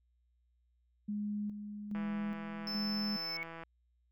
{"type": "tone with tremolo", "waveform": "sine", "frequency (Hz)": 207.7, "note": "G#3", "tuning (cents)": 0, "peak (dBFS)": -34, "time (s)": [1.08, 3.17], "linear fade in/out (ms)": 10, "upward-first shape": "square", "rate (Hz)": 1.2, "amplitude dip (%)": 55}
{"type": "click train", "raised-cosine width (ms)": 0.5, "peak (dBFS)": -32, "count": 279, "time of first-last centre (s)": [1.95, 3.635], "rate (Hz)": 165}
{"type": "tone", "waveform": "triangle", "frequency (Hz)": 5274, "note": "E8", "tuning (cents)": 0, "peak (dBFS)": -36, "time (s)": [2.67, 3.37], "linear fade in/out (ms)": 2}
{"type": "tone with exponential growth", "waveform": "sine", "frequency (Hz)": 2217, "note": "C#7", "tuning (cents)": 0, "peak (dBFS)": -35, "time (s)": [3.03, 3.43], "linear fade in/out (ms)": 0, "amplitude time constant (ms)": 85}
{"effects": ["added 60 Hz sine -70 dBFS peak until 4.11 s"]}